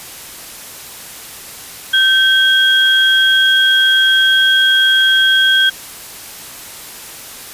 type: tone pair together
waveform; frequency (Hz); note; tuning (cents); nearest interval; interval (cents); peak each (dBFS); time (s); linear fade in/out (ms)
sine; 1553 / 3273; G6 / G#7; -17 / -26; octave + minor second; 1291; -11; 1.93-5.7; 10
effects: white hiss -32 dBFS RMS until 7.53 s + resampled to 32000 Hz